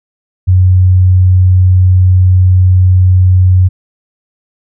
sine tone, 92 Hz, F#2, 9 cents flat, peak -3 dBFS, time 0.47-3.69 s, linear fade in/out 20 ms, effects none

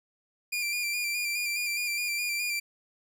sawtooth tone with vibrato, 2391 Hz, D7, 30 cents sharp, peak -25 dBFS, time 0.52-2.6 s, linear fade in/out 10 ms, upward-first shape square, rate 4.8 Hz, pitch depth 29 cents each way, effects none

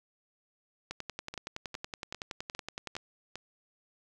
two click trains, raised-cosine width 0.2 ms, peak -23 / -20 dBFS, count 6 / 23, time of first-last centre 1.34-3.356 / 0.91-2.966 s, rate 2.48 / 10.7 Hz, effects none

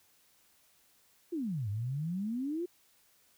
sine exponential two-way sweep, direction down then up, 364 to 98.2 to 364 Hz, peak -32 dBFS, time 1.32-2.66 s, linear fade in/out 10 ms, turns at 1.69 s, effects white hiss -67 dBFS RMS until 3.37 s

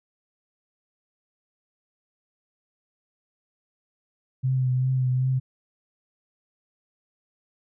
sine tone with vibrato, 128.9 Hz, C3, 26 cents flat, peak -20 dBFS, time 4.43-5.4 s, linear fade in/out 20 ms, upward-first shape triangle, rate 2.6 Hz, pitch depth 33 cents each way, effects none

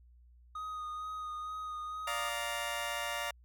triangle tone with vibrato, 1244.5 Hz, D#6, in tune, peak -36 dBFS, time 0.55-2.29 s, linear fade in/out 5 ms, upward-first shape sine, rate 2.2 Hz, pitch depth 18 cents each way
15% pulse chord, Bb major, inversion first, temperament just, 582.7 / 699.2 / 932.3 Hz, D5 / F5 / Bb5, -14 / +2 / 0 cents, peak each -33 dBFS, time 2.07-3.31 s, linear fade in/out 5 ms
effects added 60 Hz sine -57 dBFS peak until 3.44 s

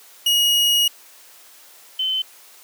40% pulse / sine tone pair in turn, 2889 / 3061 Hz, F#7 / G7, -42 / -42 cents, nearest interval minor second, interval 100 cents, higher second, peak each -14 / -19 dBFS, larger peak first, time 0.26-0.88 / 1.99-2.22 s, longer first, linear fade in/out 5 ms, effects white hiss -47 dBFS RMS until 2.63 s + high-pass 400 Hz 12 dB/octave

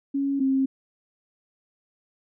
sine tone pair in turn, 277.2 / 267.5 Hz, C#4 / C4, 0 / +38 cents, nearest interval minor second, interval 62 cents, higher first, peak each -22 / -19 dBFS, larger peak second, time 0.14-0.4 / 0.4-0.66 s, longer neither, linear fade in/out 10 ms, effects none

